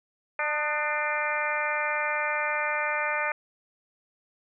harmonic tone with a mistuned harmonic, 298.3 Hz, D4, 27 cents sharp, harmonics 2 / 3 / 4 / 5 / 6 / 7 / 8, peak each -33 / -33 / -33 / -33 / -33 / -33 / -33 dBFS, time 0.39-3.32 s, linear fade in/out 2 ms, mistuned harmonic 4, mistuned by +51 cents, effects none

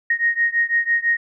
sine beating tone pair, 1864 / 1870 Hz, A#6 / A#6, -1 / +5 cents, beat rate 6 Hz, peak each -19 / -20 dBFS, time 0.1-1.17 s, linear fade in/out 5 ms, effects none

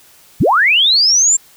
sine linear sweep, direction up, 55 to 7459 Hz, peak -8 dBFS, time 0.4-1.37 s, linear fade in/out 10 ms, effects white hiss -46 dBFS RMS until 1.56 s

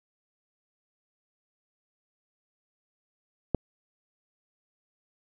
click, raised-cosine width 2 ms, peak -10 dBFS, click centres 3.547 s, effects none

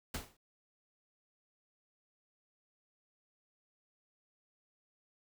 pink noise with exponential decay, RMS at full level -36 dBFS, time 0.14-0.37 s, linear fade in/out 5 ms, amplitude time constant 50 ms, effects none

